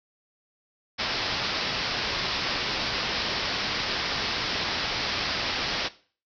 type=low-pass noise; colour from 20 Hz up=white; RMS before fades=-29 dBFS; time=0.98-5.89 s; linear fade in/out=20 ms; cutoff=5400 Hz; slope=96 dB/octave; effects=noise-tail reverb RT60 0.4 s tail -17 dB re dry